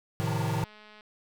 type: chord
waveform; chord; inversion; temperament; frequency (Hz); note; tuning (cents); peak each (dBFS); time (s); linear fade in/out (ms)
square; F dominant seventh; first; equal; 110 / 130.81 / 155.56 / 174.61; A2 / C3 / Eb3 / F3; 0 / 0 / 0 / 0; -32 / -35 / -32 / -38; 0.2-0.64; 0
type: tone bursts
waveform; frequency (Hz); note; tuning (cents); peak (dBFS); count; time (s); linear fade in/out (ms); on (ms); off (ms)
triangle; 902; A5; +43; -30; 9; 0.27-0.643; 5; 21; 23
type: click train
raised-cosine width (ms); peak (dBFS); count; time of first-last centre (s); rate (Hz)
0.3; -36; 113; 0.48-1.008; 212
effects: none